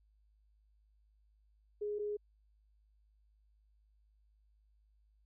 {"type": "tone pair in turn", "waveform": "sine", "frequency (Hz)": [416, 416], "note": ["G#4", "G#4"], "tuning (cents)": [3, 3], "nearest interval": "unison", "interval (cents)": 0, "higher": "neither", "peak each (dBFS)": [-35, -35], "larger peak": "neither", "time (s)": [[1.81, 1.99], [1.99, 2.17]], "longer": "neither", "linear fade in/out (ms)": 10, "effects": ["added 52 Hz sine -67 dBFS peak until 5.25 s"]}